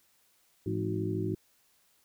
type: harmonic tone with a mistuned harmonic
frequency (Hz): 53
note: G#1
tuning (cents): +36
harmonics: 2 / 3 / 4 / 5 / 6 / 7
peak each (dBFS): -34 / -37 / -40 / -45 / -35 / -35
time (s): 0.66-1.35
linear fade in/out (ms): 5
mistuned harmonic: 3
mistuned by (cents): +110
effects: white hiss -68 dBFS RMS until 2.04 s